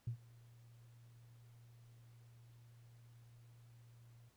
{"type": "tone with ADSR envelope", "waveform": "sine", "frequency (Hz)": 117.7, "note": "A#2", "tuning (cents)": 17, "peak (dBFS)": -35, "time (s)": [0.07, 4.3], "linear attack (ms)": 5, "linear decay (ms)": 89, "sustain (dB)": -24, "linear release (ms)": 20, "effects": ["tanh soft clip ceiling -32 dBFS", "pink hiss -74 dBFS RMS until 4.36 s"]}